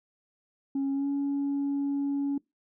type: tone with pitch glide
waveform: sine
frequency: 274.3 to 280.9 Hz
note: C#4 to C#4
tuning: -18 to +23 cents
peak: -24 dBFS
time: 0.75-2.38 s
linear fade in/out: 5 ms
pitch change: +41 cents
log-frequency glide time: 0.93-1.07 s
effects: noise-tail reverb RT60 0.2 s tail -24 dB re dry + tanh soft clip ceiling -24 dBFS

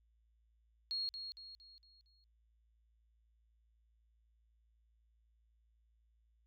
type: tone with echo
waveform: sine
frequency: 4291 Hz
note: C8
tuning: 43 cents sharp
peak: -36 dBFS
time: 0.91-1.09 s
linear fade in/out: 0 ms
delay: 230 ms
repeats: 5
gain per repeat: -7 dB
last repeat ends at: 2.24 s
effects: added 56 Hz sine -70 dBFS peak until 6.46 s

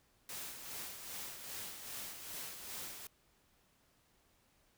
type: noise with tremolo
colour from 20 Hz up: white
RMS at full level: -44 dBFS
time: 0.29-3.07 s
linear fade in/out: 2 ms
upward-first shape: sine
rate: 2.5 Hz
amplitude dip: 50%
effects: pink hiss -72 dBFS RMS until 4.77 s

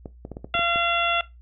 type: clicks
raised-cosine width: 2 ms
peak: -21 dBFS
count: 8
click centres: 0.058 / 0.251 / 0.317 / 0.369 / 0.445 / 0.551 / 0.593 / 0.759 s
type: harmonic tone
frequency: 685 Hz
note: F5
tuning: 34 cents flat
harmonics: 1 / 2 / 3 / 4 / 5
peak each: -27 / -24 / -30 / -25 / -29 dBFS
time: 0.54-1.21 s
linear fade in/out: 2 ms
effects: noise-tail reverb RT60 0.2 s tail -17 dB re dry + added 60 Hz sine -45 dBFS peak until 1.41 s

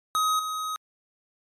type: tone with level steps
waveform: square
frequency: 1262 Hz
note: D#6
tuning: 24 cents sharp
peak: -22 / -29 dBFS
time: 0.15-0.76 s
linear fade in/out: 0 ms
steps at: 0.39 s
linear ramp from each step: 5 ms
effects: low-pass 12000 Hz 12 dB/octave + MP3 96 kbps

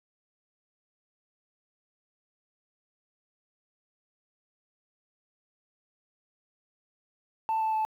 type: tone with pitch steps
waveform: sine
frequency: 886 / 878.9 / 871.8 Hz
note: A5 / A5 / A5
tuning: +12 / -2 / -16 cents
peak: -23 dBFS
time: 7.49-7.85 s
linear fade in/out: 0 ms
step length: 120 ms
effects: tanh soft clip ceiling -23 dBFS + 10-bit

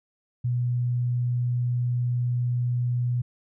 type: tone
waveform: sine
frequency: 122.4 Hz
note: B2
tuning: 15 cents flat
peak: -22 dBFS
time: 0.44-3.22 s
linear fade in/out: 10 ms
effects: none

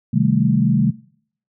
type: chord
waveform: sine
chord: A half-diminished seventh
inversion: first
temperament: equal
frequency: 130.81 / 155.56 / 196 / 220 Hz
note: C3 / Eb3 / G3 / A3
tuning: 0 / 0 / 0 / 0 cents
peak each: -19 dBFS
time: 0.13-0.91 s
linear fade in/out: 10 ms
effects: noise-tail reverb RT60 0.6 s tail -22 dB re dry

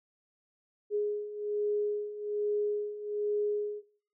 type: beating tone pair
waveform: sine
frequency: 415.3 / 416.5 Hz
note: G#4 / G#4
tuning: 0 / +5 cents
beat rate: 1.2 Hz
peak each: -35 / -30 dBFS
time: 0.9-3.83 s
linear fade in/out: 50 ms
effects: noise-tail reverb RT60 0.5 s tail -17 dB re dry

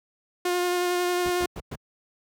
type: tone with vibrato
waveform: sawtooth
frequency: 356.1 Hz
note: F4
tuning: 34 cents sharp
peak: -19 dBFS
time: 0.45-1.46 s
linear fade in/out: 5 ms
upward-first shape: sine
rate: 11 Hz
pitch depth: 13 cents each way
type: noise bursts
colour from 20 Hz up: brown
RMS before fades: -29 dBFS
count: 4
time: 1.25-1.756 s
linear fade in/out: 5 ms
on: 44 ms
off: 110 ms
effects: high-pass 80 Hz 12 dB/octave

